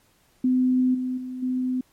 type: tone with level steps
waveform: sine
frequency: 254.6 Hz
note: C4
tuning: 47 cents flat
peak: -17 / -24 / -30 / -22 dBFS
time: 0.44-1.81 s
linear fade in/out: 5 ms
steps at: 0.94 / 1.17 / 1.42 s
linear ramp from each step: 10 ms
effects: pink hiss -62 dBFS RMS until 1.92 s + MP3 64 kbps